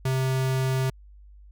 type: tone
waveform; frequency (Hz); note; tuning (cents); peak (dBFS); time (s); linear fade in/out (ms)
square; 131.4; C3; +8; -23; 0.05-0.9; 5
effects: added 50 Hz sine -46 dBFS peak until 1.51 s